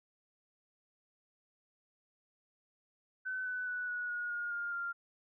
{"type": "tone with pitch steps", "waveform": "sine", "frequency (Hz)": [1517, 1498.7, 1480.6, 1462.8, 1445.2, 1427.7, 1410.5, 1393.5], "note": ["F#6", "F#6", "F#6", "F#6", "F#6", "F6", "F6", "F6"], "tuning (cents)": [43, 22, 1, -20, -41, 38, 17, -4], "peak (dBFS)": -35, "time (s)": [3.25, 4.93], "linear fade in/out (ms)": 20, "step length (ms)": 210, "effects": []}